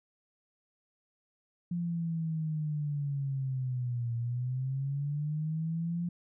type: linear two-way sweep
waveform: sine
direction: down then up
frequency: 174.61 to 116.54 to 174.61 Hz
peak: -30 dBFS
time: 1.71-6.09 s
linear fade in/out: 5 ms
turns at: 4.15 s
effects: none